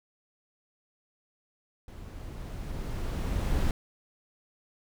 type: noise with level ramp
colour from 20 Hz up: brown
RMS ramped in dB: -44 to -26 dBFS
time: 1.88-3.71 s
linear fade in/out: 2 ms
effects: none